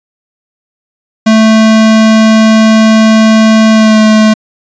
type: tone with pitch glide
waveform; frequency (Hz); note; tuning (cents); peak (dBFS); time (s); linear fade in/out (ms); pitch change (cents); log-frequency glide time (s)
square; 220 to 216.7; A3 to A3; 0 to -26; -3; 1.26-4.34; 10; -26; 3.72-3.99
effects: resampled to 16000 Hz